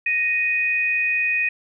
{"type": "tone pair together", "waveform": "sine", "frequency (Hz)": [1864.6, 2489], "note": ["A#6", "D#7"], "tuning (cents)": [0, 0], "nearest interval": "perfect fourth", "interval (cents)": 500, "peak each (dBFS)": [-25, -19], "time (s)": [0.06, 1.49], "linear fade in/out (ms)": 5, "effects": []}